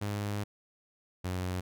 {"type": "tone pair in turn", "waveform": "sawtooth", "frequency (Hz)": [102.7, 91.37], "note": ["G#2", "F#2"], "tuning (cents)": [-19, -21], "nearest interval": "major second", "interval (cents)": 202, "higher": "first", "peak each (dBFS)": -28, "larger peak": "neither", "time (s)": [[0.01, 0.44], [1.24, 1.61]], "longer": "first", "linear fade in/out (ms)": 10, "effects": []}